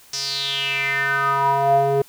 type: tone with band-pass filter sweep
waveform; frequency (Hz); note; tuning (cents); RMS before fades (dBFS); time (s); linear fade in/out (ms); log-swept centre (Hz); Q
square; 138.59; C#3; 0; -20; 0.13-2.02; 5; 5600 to 480; 6.2
effects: white hiss -49 dBFS RMS until 2.08 s